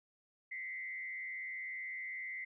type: tone with frequency modulation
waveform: sine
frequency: 2059 Hz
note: C7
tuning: 28 cents flat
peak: -40 dBFS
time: 0.51-2.45 s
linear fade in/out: 10 ms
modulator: 95.7 Hz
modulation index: 0.88
effects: none